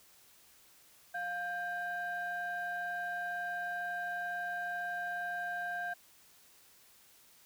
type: tone pair together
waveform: sine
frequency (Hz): 705.1 / 1583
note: F5 / G6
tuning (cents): +16 / +17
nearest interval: octave + major second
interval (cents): 1401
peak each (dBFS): -37 / -36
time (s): 1.14-5.94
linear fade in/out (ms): 10
effects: tanh soft clip ceiling -30 dBFS + white hiss -62 dBFS RMS until 7.45 s